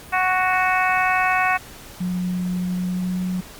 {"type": "harmonic tone", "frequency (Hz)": 370, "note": "F#4", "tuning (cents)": 0, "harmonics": [2, 3, 4, 5, 6, 7], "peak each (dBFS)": [-21, -23, -24, -25, -26, -26], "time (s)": [0.12, 1.58], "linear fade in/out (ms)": 20}
{"type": "tone with pitch glide", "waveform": "sine", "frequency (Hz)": [180.7, 183.01], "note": ["F#3", "F#3"], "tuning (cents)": [-41, -19], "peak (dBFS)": -21, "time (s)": [2, 3.41], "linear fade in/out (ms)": 10, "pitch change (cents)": 22, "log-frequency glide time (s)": [2.63, 3.24]}
{"effects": ["pink hiss -41 dBFS RMS until 3.59 s", "Opus 48 kbps"]}